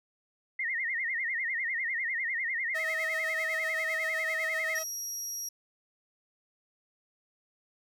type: tone with vibrato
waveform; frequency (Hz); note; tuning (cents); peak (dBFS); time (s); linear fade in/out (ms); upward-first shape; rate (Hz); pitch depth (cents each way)
sine; 1972; B6; -3; -29; 0.59-4.79; 5; sine; 10; 150
type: tone with tremolo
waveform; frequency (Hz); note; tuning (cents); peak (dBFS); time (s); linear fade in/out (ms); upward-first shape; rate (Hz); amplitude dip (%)
sawtooth; 640; D#5; +49; -31; 2.74-4.84; 20; triangle; 7.8; 40
type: tone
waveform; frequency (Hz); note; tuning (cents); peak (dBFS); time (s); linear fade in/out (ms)
35% pulse; 5680; F8; +28; -32; 4.75-5.49; 5
effects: none